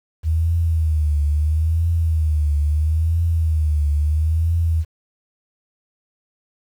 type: tone with vibrato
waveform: sine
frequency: 78.4 Hz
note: D#2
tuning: 14 cents sharp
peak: -15 dBFS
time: 0.23-4.85 s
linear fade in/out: 50 ms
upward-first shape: triangle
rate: 0.75 Hz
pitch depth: 130 cents each way
effects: 8-bit